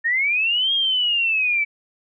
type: linear two-way sweep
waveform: sine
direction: up then down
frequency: 1800 to 3266 to 2284 Hz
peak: -17 dBFS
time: 0.04-1.65 s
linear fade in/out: 20 ms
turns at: 0.73 s
effects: none